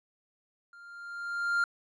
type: tone with level ramp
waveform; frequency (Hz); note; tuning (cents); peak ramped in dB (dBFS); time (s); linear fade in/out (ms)
triangle; 1397; F6; 0; -48 to -21; 0.73-1.64; 2
effects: resampled to 22050 Hz